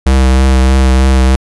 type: tone with vibrato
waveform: square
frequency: 65.41 Hz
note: C2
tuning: in tune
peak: -6 dBFS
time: 0.06-1.36 s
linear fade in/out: 5 ms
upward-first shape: triangle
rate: 3.2 Hz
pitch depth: 24 cents each way
effects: resampled to 24000 Hz